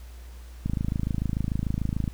click train, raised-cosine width 5 ms, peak -14 dBFS, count 39, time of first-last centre 0.66-2.078 s, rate 26.8 Hz, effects added 60 Hz sine -40 dBFS peak until 2.13 s + pink hiss -54 dBFS RMS until 2.13 s

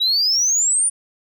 sine exponential sweep, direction up, 3815 to 9510 Hz, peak -13 dBFS, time 0-0.9 s, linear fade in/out 20 ms, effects tanh soft clip ceiling -12 dBFS

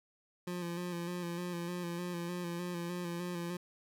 25% pulse tone with vibrato, 174.61 Hz, F3, in tune, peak -33 dBFS, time 0.47-3.57 s, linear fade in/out 5 ms, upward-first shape square, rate 3.3 Hz, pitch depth 30 cents each way, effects none

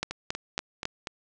two click trains, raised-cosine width 0.2 ms, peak -11 / -16 dBFS, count 4 / 5, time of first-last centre 0.03-0.854 / 0.11-1.072 s, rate 3.64 / 4.16 Hz, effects resampled to 22050 Hz + 8-bit

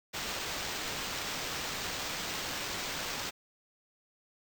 violet noise with sample-and-hold, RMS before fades -37 dBFS, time 0.13-3.31 s, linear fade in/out 20 ms, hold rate 11025 Hz, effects none

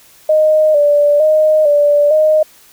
sine tone with vibrato, 601 Hz, D5, 40 cents sharp, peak -7 dBFS, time 0.29-2.43 s, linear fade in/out 5 ms, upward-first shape square, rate 1.1 Hz, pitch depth 51 cents each way, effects white hiss -45 dBFS RMS until 2.72 s

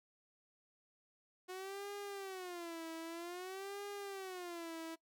sawtooth tone with vibrato, 363.7 Hz, F#4, 30 cents flat, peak -40 dBFS, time 1.48-4.96 s, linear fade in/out 20 ms, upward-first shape sine, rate 0.52 Hz, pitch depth 190 cents each way, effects noise-tail reverb RT60 0.1 s tail -21 dB re dry

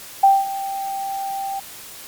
sine tone with ADSR envelope, 784 Hz, G5, in tune, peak -7 dBFS, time 0.23-1.6 s, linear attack 8 ms, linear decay 210 ms, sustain -16 dB, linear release 10 ms, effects white hiss -38 dBFS RMS until 2.07 s + MP3 96 kbps

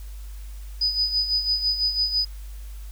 sine tone with tremolo, 4978 Hz, D#8, in tune, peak -18 dBFS, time 0.81-2.25 s, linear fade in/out 5 ms, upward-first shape sine, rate 6 Hz, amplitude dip 65%, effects added 50 Hz sine -34 dBFS peak until 2.91 s + white hiss -52 dBFS RMS until 2.91 s

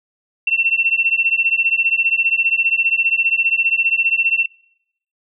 sine beating tone pair, 2700 / 2715 Hz, E7 / F7, +41 / -50 cents, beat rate 15 Hz, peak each -17 dBFS, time 0.47-4.46 s, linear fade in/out 5 ms, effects noise-tail reverb RT60 0.7 s tail -23 dB re dry

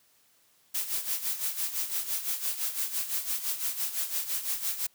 blue noise with tremolo, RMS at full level -29 dBFS, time 0.74-4.87 s, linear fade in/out 10 ms, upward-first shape sine, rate 5.9 Hz, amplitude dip 70%, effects white hiss -65 dBFS RMS until 4.94 s + high-pass 80 Hz 12 dB/octave

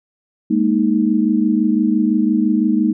sine chord, Ab suspended second, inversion none, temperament just, 207.7 / 233.6 / 311.5 Hz, Ab3 / Bb3 / Eb4, 0 / +4 / +2 cents, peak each -17 dBFS, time 0.5-2.93 s, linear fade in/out 10 ms, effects none

